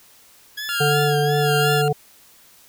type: tone with vibrato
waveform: 20% pulse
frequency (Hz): 1661.2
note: G#6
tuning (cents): 0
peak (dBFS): -22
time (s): 0.57-1.82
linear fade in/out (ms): 10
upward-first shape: sine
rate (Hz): 2.8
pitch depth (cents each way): 74
type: tone with tremolo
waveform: 25% pulse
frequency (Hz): 1396.9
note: F6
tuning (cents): 0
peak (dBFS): -17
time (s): 0.69-1.88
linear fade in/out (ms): 0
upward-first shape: sine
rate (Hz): 1.3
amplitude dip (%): 85
type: harmonic tone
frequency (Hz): 146.83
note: D3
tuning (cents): 0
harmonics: 1 / 3 / 5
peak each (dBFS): -20 / -20 / -23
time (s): 0.8-1.93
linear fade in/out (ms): 10
effects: white hiss -51 dBFS RMS until 2.68 s